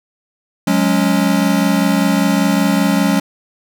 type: chord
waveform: square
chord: F# suspended second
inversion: none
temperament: equal with one note detuned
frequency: 182.56 / 207.7 / 277.2 Hz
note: F#3 / G#3 / C#4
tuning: -23 / 0 / 0 cents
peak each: -17 dBFS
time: 0.67-3.2 s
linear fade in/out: 5 ms
effects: none